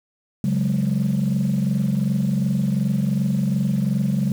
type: chord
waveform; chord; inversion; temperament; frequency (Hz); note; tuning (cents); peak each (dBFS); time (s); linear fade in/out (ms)
sine; C# suspended fourth; none; equal; 138.59 / 185 / 207.7; C#3 / F#3 / G#3; 0 / 0 / 0; -21; 0.44-4.32; 2
effects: tanh soft clip ceiling -13 dBFS + 7-bit